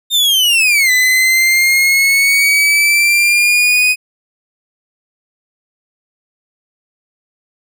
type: linear two-way sweep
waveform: 40% pulse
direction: down then up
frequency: 3663 to 2000 to 2501 Hz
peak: -8 dBFS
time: 0.1-3.96 s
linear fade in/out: 50 ms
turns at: 0.91 s
effects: none